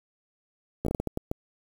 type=slowing click train; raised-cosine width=2 ms; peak=-15 dBFS; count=9; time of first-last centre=0.85-1.314 s; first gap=14 ms; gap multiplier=1.39; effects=7-bit